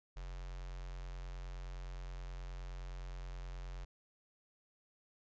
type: tone with notch filter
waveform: square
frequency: 44.78 Hz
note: F1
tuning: 44 cents sharp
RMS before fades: -45 dBFS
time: 0.16-3.85 s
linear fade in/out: 10 ms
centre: 250 Hz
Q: 0.66
effects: resampled to 16000 Hz